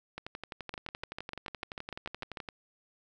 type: two click trains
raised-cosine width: 0.3 ms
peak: -22 / -23 dBFS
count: 12 / 28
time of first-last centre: 0.74-2.372 / 0.18-2.488 s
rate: 6.74 / 11.7 Hz
effects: none